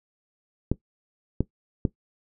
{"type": "clicks", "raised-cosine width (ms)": 3, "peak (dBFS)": -9, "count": 3, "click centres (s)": [0.716, 1.406, 1.852], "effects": ["noise-tail reverb RT60 0.1 s tail -17 dB re dry"]}